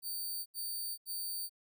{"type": "tone bursts", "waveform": "5% pulse", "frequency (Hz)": 4590, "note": "D8", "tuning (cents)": -40, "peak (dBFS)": -30, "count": 3, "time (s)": [0.02, 1.496], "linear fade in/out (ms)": 50, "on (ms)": 440, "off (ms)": 78, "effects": []}